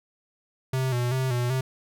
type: tone with vibrato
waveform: square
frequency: 126.4 Hz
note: B2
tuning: 41 cents sharp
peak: -24 dBFS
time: 0.73-1.61 s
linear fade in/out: 5 ms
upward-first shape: square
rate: 2.6 Hz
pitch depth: 60 cents each way
effects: none